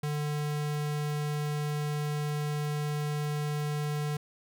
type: tone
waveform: square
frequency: 148.6 Hz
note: D3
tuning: 21 cents sharp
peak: -30 dBFS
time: 0.03-4.17 s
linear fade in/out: 5 ms
effects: none